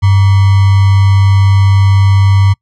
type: tone with sample-and-hold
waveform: sine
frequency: 98 Hz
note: G2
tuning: in tune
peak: -4 dBFS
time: 0.02-2.54 s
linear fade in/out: 20 ms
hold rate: 1050 Hz
effects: noise-tail reverb RT60 0.1 s tail -25 dB re dry + low-pass 5000 Hz 12 dB/octave